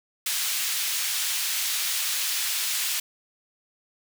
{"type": "high-pass noise", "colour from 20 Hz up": "pink", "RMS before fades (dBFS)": -27, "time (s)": [0.26, 3], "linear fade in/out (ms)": 5, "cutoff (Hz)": 2700, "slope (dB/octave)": 12, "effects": []}